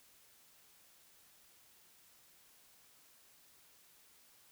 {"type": "silence", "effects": ["white hiss -65 dBFS RMS until 4.51 s"]}